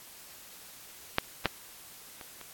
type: clicks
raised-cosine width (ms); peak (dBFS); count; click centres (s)
0.3; -7 / -9 / -26 / -28; 4; 1.184 / 1.457 / 2.212 / 2.413
effects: white hiss -50 dBFS RMS until 2.53 s + AAC 64 kbps